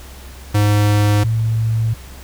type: tone pair in turn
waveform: square / sine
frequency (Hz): 103.83 / 112.28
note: G#2 / A2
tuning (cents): 0 / +36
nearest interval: minor second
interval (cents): 136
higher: second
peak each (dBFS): -12 / -14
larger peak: first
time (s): 0.54-1.24 / 1.24-1.94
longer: neither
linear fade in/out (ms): 10
effects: added 65 Hz sine -35 dBFS peak until 2.23 s + pink hiss -40 dBFS RMS until 2.23 s